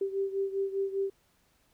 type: beating tone pair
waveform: sine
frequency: 390 / 395 Hz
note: G4 / G4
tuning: -9 / +13 cents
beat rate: 5 Hz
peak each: -30 / -34 dBFS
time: 0.01-1.1 s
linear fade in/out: 5 ms
effects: pink hiss -69 dBFS RMS until 1.73 s